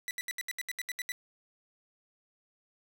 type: tone bursts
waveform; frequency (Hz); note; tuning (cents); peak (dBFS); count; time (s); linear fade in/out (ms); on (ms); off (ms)
sawtooth; 1975.5; B6; 0; -30; 11; 0.08-1.119; 0; 29; 72
effects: none